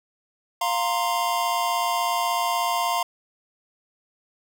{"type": "chord", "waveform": "square", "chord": "F suspended fourth", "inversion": "none", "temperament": "just", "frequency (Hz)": [698.5, 931.3, 1047.7], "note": ["F5", "Bb5", "C6"], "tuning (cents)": [0, -2, 2], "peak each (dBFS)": -27, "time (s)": [0.61, 3.03], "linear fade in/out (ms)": 5, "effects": []}